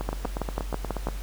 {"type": "two click trains", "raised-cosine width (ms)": 1, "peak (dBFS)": [-16, -13], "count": [10, 7], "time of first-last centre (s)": [[0.01, 1.087], [0.09, 1.07]], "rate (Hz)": [8.36, 6.12], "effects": ["added 47 Hz sine -31 dBFS peak until 1.22 s", "pink hiss -45 dBFS RMS until 1.22 s"]}